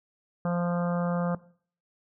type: harmonic tone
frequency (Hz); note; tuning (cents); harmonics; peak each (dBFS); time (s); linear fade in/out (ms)
174.3; F3; -3; 1 / 3 / 4 / 5 / 6 / 7 / 8 / 9; -26 / -32 / -37 / -41 / -42 / -39 / -45 / -47; 0.45-1.35; 2
effects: noise-tail reverb RT60 0.5 s tail -19 dB re dry